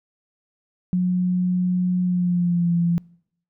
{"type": "tone with pitch glide", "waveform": "sine", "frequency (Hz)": [180.9, 171.04], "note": ["F#3", "F3"], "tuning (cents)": [-39, -36], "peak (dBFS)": -17, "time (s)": [0.93, 2.98], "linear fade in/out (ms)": 0, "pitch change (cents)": -97, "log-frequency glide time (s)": [2.03, 2.73], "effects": ["noise-tail reverb RT60 0.7 s tail -26 dB re dry"]}